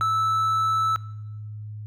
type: tone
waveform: triangle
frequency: 1312 Hz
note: E6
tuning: 9 cents flat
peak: -18 dBFS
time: 0.01-0.96 s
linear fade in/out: 0 ms
effects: noise-tail reverb RT60 1.0 s tail -20 dB re dry + added 106 Hz sine -33 dBFS peak until 1.86 s